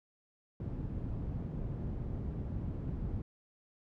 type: low-pass noise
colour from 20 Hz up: white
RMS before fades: -38 dBFS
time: 0.6-3.22 s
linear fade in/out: 2 ms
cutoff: 150 Hz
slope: 12 dB/octave
effects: none